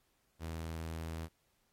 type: tone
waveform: sawtooth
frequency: 81.3 Hz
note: E2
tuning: 23 cents flat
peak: -35 dBFS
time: 0.39-1.29 s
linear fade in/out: 50 ms
effects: pink hiss -75 dBFS RMS until 1.72 s + MP3 64 kbps

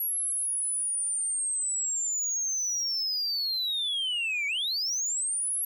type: linear two-way sweep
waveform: sine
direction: down then up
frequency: 11440 to 2232 to 11440 Hz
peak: -24 dBFS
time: 0-5.65 s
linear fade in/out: 5 ms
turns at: 4.47 s
effects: tanh soft clip ceiling -26 dBFS

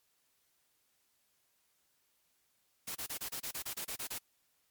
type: noise bursts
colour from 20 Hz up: white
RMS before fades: -40 dBFS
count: 12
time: 2.87-4.185 s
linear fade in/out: 10 ms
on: 83 ms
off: 29 ms
effects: white hiss -75 dBFS RMS until 4.7 s + MP3 96 kbps

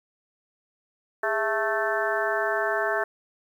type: harmonic tone with a mistuned harmonic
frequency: 220 Hz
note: A3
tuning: in tune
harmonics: 2 / 3 / 4 / 5 / 6 / 7 / 8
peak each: -30 / -28 / -33 / -33 / -34 / -30 / -30 dBFS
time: 1.23-3.04 s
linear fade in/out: 5 ms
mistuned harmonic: 2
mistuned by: -110 cents
effects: 9-bit

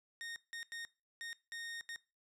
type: tone bursts at uneven times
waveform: sawtooth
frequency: 1850 Hz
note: A#6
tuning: 14 cents flat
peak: -39 dBFS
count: 6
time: 0.21-0.36 / 0.53-0.63 / 0.72-0.85 / 1.21-1.33 / 1.52-1.81 / 1.89-1.96 s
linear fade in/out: 0 ms
effects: noise-tail reverb RT60 0.3 s tail -21 dB re dry + low-pass 9000 Hz 12 dB/octave

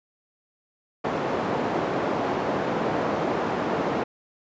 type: band-pass noise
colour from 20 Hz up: white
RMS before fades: -26 dBFS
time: 1.04-4.04 s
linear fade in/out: 10 ms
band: 170 to 730 Hz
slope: 12 dB/octave
effects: resampled to 16000 Hz

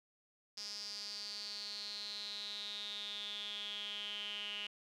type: tone with band-pass filter sweep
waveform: sawtooth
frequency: 206.2 Hz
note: G#3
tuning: 12 cents flat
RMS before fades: -44 dBFS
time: 0.57-4.67 s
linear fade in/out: 5 ms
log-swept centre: 5100 to 2900 Hz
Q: 9.6
effects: none

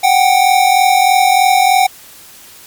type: tone pair together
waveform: square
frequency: 740 / 783.2 Hz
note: F#5 / G5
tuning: 0 / -2 cents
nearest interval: minor second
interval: 98 cents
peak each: -11 dBFS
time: 0.03-1.87 s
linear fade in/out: 10 ms
effects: white hiss -38 dBFS RMS until 2.66 s + MP3 96 kbps

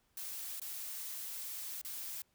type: noise with dropouts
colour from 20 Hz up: blue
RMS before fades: -43 dBFS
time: 0.17-2.22 s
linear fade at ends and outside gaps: 2 ms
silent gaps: 0.598-0.616 / 1.815-1.848 s
effects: pink hiss -75 dBFS RMS until 2.34 s

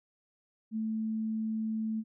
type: tone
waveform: sine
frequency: 220 Hz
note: A3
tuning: in tune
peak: -30 dBFS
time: 0.71-2.04 s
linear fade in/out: 50 ms
effects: none

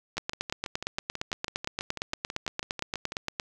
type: two click trains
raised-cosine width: 0.2 ms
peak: -12 / -17 dBFS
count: 29 / 19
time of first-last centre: 0.18-3.398 / 0.17-3.121 s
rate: 8.7 / 6.1 Hz
effects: none

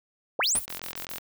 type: linear sweep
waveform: sine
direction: up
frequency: 323.8 to 10548 Hz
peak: -22 dBFS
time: 0.39-0.59 s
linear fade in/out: 2 ms
type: noise bursts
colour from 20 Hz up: violet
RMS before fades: -38 dBFS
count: 6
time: 0.43-1.187 s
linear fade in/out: 10 ms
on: 97 ms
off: 35 ms
type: noise with exponential decay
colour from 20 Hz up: pink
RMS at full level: -29 dBFS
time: 0.55-0.65 s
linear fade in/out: 2 ms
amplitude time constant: 20 ms
type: click train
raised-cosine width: 0.2 ms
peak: -18 dBFS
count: 23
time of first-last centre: 0.68-1.182 s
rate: 43.8 Hz
effects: none

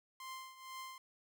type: tone with tremolo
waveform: sawtooth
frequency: 1046.5 Hz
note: C6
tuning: in tune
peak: -40 dBFS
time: 0.2-0.98 s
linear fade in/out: 2 ms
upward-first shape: triangle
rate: 2.1 Hz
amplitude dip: 80%
effects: none

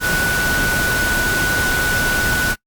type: tone in noise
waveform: sine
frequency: 1480 Hz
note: F#6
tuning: in tune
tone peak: -17 dBFS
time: 0-2.56 s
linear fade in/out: 50 ms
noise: pink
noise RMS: -21 dBFS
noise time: 0-2.56 s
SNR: +1 dB
effects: noise-tail reverb RT60 0.1 s tail -23 dB re dry + Opus 48 kbps

